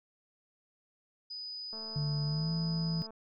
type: tone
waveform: sine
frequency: 4978 Hz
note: D#8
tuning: in tune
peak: -39 dBFS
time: 1.3-3.07 s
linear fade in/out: 10 ms
type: click train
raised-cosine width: 1 ms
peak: -37 dBFS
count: 305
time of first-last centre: 1.73-3.106 s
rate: 221 Hz
type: tone with pitch glide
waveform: sine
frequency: 146.83 to 164.81 Hz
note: D3 to E3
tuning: 0 to 0 cents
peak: -30 dBFS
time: 1.96-3.02 s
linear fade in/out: 0 ms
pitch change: +200 cents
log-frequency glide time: 2.26-2.52 s
effects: none